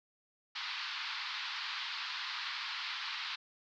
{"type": "band-pass noise", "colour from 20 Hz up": "white", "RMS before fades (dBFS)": -40, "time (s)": [0.55, 3.36], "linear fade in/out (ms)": 10, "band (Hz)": [930, 4600], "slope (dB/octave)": 48, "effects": []}